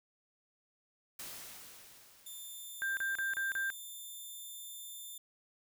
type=noise with exponential decay; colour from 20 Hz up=white; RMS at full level=-44 dBFS; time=1.19-3.49 s; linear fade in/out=5 ms; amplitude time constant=500 ms
type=tone; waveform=5% pulse; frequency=3556 Hz; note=A7; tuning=18 cents sharp; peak=-37 dBFS; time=2.26-5.18 s; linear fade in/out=5 ms
type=tone bursts; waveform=sine; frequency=1586 Hz; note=G6; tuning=20 cents sharp; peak=-32 dBFS; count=5; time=2.82-3.702 s; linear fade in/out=0 ms; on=150 ms; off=33 ms
effects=none